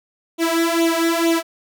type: tone with flanger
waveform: sawtooth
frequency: 332.4 Hz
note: E4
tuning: 15 cents sharp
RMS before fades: -18 dBFS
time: 0.38-1.43 s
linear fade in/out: 50 ms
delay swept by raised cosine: 0.29 to 2.49 ms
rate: 2.2 Hz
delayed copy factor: +0.8
effects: none